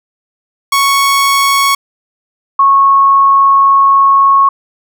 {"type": "tone pair in turn", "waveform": ["sawtooth", "sine"], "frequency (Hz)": [1108.7, 1099.1], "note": ["C#6", "C#6"], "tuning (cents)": [0, -15], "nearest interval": "unison", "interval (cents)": 15, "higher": "first", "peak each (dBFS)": -4, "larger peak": "neither", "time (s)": [[0.72, 1.75], [2.59, 4.49]], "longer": "second", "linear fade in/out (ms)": 5, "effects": []}